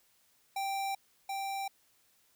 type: tone with echo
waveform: square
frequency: 784 Hz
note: G5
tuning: in tune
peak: -33 dBFS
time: 0.56-0.95 s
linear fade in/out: 5 ms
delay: 730 ms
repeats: 1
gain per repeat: -2 dB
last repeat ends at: 1.68 s
effects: white hiss -69 dBFS RMS until 2.35 s